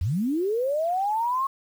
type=linear sweep; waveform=sine; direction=up; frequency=72 to 1099 Hz; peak=-22 dBFS; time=0.01-1.47 s; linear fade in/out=5 ms; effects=8-bit